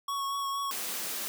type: tone with vibrato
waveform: square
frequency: 1108.7 Hz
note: C#6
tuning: in tune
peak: -31 dBFS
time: 0.08-0.71 s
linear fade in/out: 5 ms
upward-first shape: triangle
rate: 4.3 Hz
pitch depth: 21 cents each way
type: high-pass noise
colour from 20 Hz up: white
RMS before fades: -35 dBFS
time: 0.71-1.28 s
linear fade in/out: 0 ms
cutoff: 160 Hz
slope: 48 dB/octave
effects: none